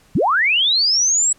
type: linear sweep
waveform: sine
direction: up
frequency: 100.6 to 7902 Hz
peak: -13 dBFS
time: 0.15-1.33 s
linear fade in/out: 5 ms
effects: pink hiss -53 dBFS RMS until 1.38 s + low-pass 12000 Hz 12 dB/octave